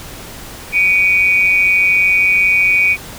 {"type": "tone pair together", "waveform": "sine", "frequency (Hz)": [2277, 2464], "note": ["C#7", "D#7"], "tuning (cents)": [46, -17], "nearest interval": "minor second", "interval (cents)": 137, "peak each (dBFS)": -12, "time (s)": [0.72, 2.97], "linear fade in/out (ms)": 50, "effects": ["pink hiss -32 dBFS RMS until 3.18 s"]}